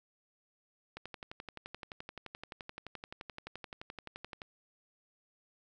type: click train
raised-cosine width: 0.3 ms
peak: -27 dBFS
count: 41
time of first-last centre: 0.97-4.418 s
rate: 11.6 Hz
effects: none